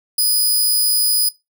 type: tone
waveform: 15% pulse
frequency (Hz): 4978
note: D#8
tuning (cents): 0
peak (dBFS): -7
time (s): 0.18-1.29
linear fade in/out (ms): 5
effects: noise-tail reverb RT60 0.2 s tail -19 dB re dry